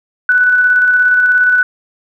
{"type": "tone with tremolo", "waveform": "sine", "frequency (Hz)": 1488, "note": "F#6", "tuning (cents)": 9, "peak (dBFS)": -6, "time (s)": [0.29, 1.63], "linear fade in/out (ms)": 2, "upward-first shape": "square", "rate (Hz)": 17, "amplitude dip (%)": 25, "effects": []}